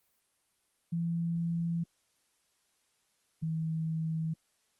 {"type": "tone pair in turn", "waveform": "sine", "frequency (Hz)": [168.4, 160.47], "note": ["E3", "E3"], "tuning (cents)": [37, -46], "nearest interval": "minor second", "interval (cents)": 83, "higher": "first", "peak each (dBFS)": [-29, -30], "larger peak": "first", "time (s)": [[0.92, 1.84], [3.42, 4.34]], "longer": "neither", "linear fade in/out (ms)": 10, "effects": ["white hiss -74 dBFS RMS until 4.79 s", "Opus 32 kbps"]}